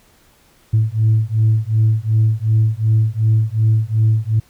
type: beating tone pair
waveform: sine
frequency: 108.7 / 111.4 Hz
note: A2 / A2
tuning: -21 / +22 cents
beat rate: 2.7 Hz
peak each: -14 dBFS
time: 0.73-4.4 s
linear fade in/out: 10 ms
effects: tanh soft clip ceiling -7 dBFS + pink hiss -53 dBFS RMS until 4.49 s